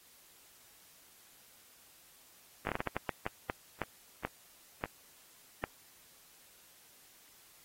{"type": "slowing click train", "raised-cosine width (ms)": 0.5, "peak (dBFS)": -18, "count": 14, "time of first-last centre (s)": [2.67, 5.639], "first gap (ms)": 20, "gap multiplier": 1.36, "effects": ["white hiss -61 dBFS RMS until 7.64 s", "AAC 48 kbps"]}